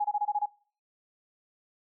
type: tone bursts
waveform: sine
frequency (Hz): 830.6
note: G#5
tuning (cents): 0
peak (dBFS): -24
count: 7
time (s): 0-0.46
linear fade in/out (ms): 10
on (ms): 46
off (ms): 23
effects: noise-tail reverb RT60 0.4 s tail -20 dB re dry